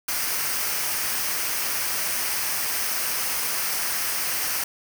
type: noise with comb filter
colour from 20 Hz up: white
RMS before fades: -26 dBFS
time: 0.08-4.64 s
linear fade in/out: 5 ms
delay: 0.27 ms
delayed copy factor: -0.5
effects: none